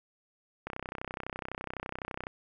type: click train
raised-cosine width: 0.5 ms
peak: -21 dBFS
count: 52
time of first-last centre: 0.67-2.269 s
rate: 31.9 Hz
effects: none